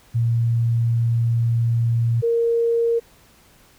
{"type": "tone pair in turn", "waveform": "sine", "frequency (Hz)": [116.54, 464.7], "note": ["A#2", "A#4"], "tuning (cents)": [0, -5], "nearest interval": "2 octaves", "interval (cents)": 2395, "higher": "second", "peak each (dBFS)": -16, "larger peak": "neither", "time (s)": [[0.14, 2.22], [2.22, 3]], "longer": "first", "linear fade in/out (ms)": 20, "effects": ["pink hiss -53 dBFS RMS until 3.78 s"]}